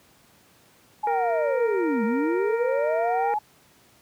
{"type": "linear two-way sweep", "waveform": "sine", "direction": "down then up", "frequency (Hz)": [857, 206.7, 857], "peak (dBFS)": -22, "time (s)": [1.03, 3.39], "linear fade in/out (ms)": 10, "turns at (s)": 2.04}
{"type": "harmonic tone", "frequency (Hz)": 466.5, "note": "A#4", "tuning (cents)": 1, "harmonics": [1, 2, 3, 4, 5], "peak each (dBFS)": [-27, -33, -37, -39, -41], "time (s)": [1.07, 3.34], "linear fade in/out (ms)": 2}
{"effects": ["pink hiss -57 dBFS RMS until 4.01 s", "high-pass 100 Hz 12 dB/octave"]}